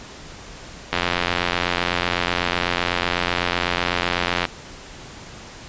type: click train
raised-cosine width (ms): 0.3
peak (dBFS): -3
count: 311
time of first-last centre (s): 0.93-4.453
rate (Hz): 88
effects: pink hiss -39 dBFS RMS until 5.68 s + resampled to 16000 Hz